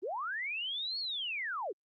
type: linear two-way sweep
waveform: sine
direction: up then down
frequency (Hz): 313.3 to 4435 to 313.3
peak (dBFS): -34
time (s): 0.02-1.73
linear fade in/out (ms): 20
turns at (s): 0.99
effects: Opus 32 kbps